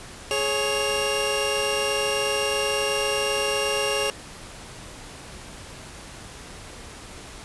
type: tone cluster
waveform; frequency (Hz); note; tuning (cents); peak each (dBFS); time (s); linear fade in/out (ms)
sawtooth; 419.7 / 552 / 2788; G#4 / C#5 / F7; +18 / -7 / -4; -23; 0.31-4.1; 0
effects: pink hiss -41 dBFS RMS until 7.44 s + resampled to 24000 Hz